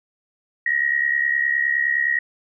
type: tone with amplitude modulation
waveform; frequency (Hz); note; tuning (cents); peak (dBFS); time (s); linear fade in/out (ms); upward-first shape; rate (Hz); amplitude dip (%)
sine; 1894; A#6; +27; -14; 0.66-2.19; 5; sine; 69.7; 75
effects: none